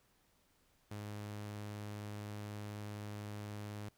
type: tone with vibrato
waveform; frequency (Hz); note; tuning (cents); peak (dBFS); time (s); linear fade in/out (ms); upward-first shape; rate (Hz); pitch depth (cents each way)
sawtooth; 104.1; G#2; +5; -39; 0.91-3.89; 5; sine; 19; 10
effects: pink hiss -73 dBFS RMS until 3.97 s